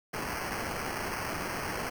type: noise with sample-and-hold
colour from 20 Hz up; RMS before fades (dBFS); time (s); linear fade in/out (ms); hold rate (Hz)
violet; -35; 0.13-1.9; 10; 3675
effects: none